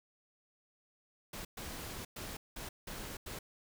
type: noise bursts at uneven times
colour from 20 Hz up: pink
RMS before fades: -44 dBFS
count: 6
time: 1.33-1.45 / 1.57-2.05 / 2.16-2.37 / 2.56-2.69 / 2.87-3.17 / 3.26-3.39 s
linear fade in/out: 5 ms
effects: none